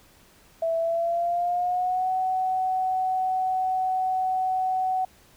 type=tone with pitch glide; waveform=sine; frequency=659.3 to 748.6 Hz; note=E5 to F#5; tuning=0 to +20 cents; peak=-22 dBFS; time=0.62-5.05 s; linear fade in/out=5 ms; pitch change=+220 cents; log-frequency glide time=0.77-2.11 s; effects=pink hiss -56 dBFS RMS until 5.36 s